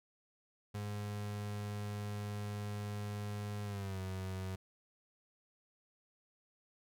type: tone with pitch glide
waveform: 35% pulse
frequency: 103.4 to 94.27 Hz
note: G#2 to F#2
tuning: -7 to +33 cents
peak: -37 dBFS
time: 0.74-4.56 s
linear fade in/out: 10 ms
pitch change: -160 cents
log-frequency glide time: 3.64-4 s
effects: none